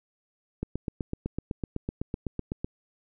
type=click train; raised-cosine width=3 ms; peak=-17 dBFS; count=17; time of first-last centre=0.63-2.645 s; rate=7.94 Hz; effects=none